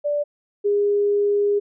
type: tone pair in turn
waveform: sine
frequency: 585 / 408.6 Hz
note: D5 / G#4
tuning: -7 / -28 cents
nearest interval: tritone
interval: 621 cents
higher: first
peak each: -19 / -16 dBFS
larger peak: second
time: 0.04-0.24 / 0.64-1.6 s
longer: second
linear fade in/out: 20 ms
effects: none